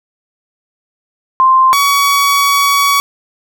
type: tone pair in turn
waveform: sine / sawtooth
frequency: 1046.5 / 1128 Hz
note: C6 / C#6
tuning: 0 / +30 cents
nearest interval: minor second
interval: 130 cents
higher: second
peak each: -5 dBFS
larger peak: neither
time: 1.4-1.73 / 1.73-3 s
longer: second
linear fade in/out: 0 ms
effects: none